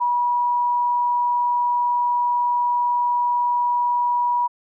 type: tone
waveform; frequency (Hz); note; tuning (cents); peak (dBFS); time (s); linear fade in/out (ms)
sine; 969; B5; -33; -17; 0-4.48; 20
effects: none